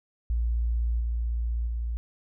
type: tone with level steps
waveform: sine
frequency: 58 Hz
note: A#1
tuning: 8 cents flat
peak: -23 / -25 / -27 dBFS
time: 0.3-1.97 s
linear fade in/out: 0 ms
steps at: 1 / 1.67 s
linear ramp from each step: 5 ms
effects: none